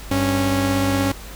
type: tone pair together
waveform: sawtooth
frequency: 97.3 / 275.2 Hz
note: G2 / C#4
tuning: -12 / -12 cents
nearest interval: octave + tritone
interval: 1800 cents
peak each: -18 / -15 dBFS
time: 0.11-1.12 s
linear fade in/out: 5 ms
effects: added 50 Hz sine -35 dBFS peak until 1.35 s + pink hiss -39 dBFS RMS until 1.35 s